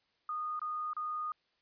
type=tone with dropouts; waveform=sine; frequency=1231 Hz; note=D#6; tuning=19 cents flat; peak=-34 dBFS; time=0.29-1.32 s; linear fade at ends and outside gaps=2 ms; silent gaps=0.594-0.616 / 0.933-0.966 s; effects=white hiss -75 dBFS RMS until 1.61 s + resampled to 11025 Hz